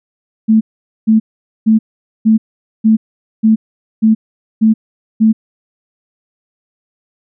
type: tone bursts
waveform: sine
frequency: 220 Hz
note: A3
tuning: in tune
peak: -5 dBFS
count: 9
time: 0.48-5.33 s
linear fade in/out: 20 ms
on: 130 ms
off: 460 ms
effects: none